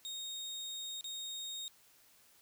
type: tone with dropouts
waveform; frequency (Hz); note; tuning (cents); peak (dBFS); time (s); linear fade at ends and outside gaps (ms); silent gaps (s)
30% pulse; 3720; A#7; -4; -38; 0.05-1.68; 0; 1.009-1.043
effects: white hiss -65 dBFS RMS until 2.41 s